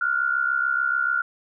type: tone pair together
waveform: sine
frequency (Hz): 1396.9 / 1463.8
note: F6 / F#6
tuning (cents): 0 / -19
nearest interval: minor second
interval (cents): 81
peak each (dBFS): -22 / -24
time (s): 0.01-1.22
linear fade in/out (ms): 5
effects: none

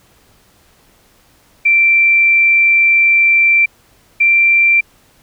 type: tone pair in turn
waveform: sine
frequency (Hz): 2349 / 2357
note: D7 / D7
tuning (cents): 0 / +6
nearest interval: unison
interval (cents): 6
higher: second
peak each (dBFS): -7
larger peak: neither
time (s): 1.65-3.66 / 4.2-4.81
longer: first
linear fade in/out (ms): 10
effects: pink hiss -51 dBFS RMS until 5.22 s

